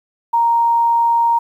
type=tone; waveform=sine; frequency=932.3 Hz; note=A#5; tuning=in tune; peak=-11 dBFS; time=0.33-1.39 s; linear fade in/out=10 ms; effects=8-bit